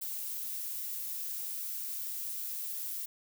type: noise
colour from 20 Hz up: violet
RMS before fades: -38 dBFS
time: 0.01-3.06 s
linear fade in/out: 10 ms
effects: none